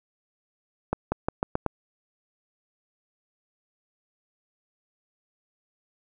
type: accelerating click train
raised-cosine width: 1 ms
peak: -10 dBFS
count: 6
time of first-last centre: 0.93-1.663 s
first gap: 190 ms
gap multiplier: 0.87
effects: none